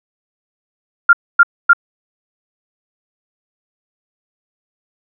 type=tone bursts; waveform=sine; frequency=1396.9 Hz; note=F6; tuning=in tune; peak=-3 dBFS; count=3; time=1.09-1.733 s; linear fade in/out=5 ms; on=41 ms; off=260 ms; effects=none